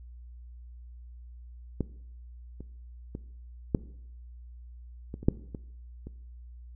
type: clicks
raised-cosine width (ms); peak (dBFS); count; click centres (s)
3; -15 / -29 / -23 / -10 / -24 / -27 / -7 / -23 / -28; 9; 1.807 / 2.606 / 3.151 / 3.748 / 5.141 / 5.23 / 5.285 / 5.548 / 6.07
effects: noise-tail reverb RT60 0.7 s tail -19 dB re dry + added 60 Hz sine -44 dBFS peak until 6.75 s